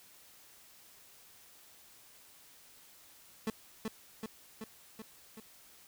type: tone with echo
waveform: 30% pulse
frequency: 220 Hz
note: A3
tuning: in tune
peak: -29 dBFS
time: 3.47-3.5 s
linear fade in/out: 2 ms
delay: 380 ms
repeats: 5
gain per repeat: -3 dB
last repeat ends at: 5.4 s
effects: white hiss -59 dBFS RMS until 5.87 s